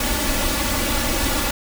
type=noise with comb filter; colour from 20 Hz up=pink; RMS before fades=-21 dBFS; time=0-1.51 s; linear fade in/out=5 ms; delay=3.5 ms; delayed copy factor=+0.8; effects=none